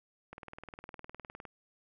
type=click train; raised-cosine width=0.5 ms; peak=-30 dBFS; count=23; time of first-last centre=0.33-1.452 s; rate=19.6 Hz; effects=none